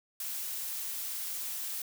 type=noise; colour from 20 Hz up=blue; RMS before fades=-37 dBFS; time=0.2-1.82 s; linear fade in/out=2 ms; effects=none